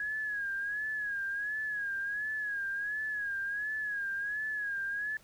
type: tone with vibrato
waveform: sine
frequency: 1661.2 Hz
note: G#6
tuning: in tune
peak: -32 dBFS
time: 0-5.17 s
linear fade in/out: 2 ms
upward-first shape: sine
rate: 1.4 Hz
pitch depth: 77 cents each way
effects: pink hiss -61 dBFS RMS until 5.23 s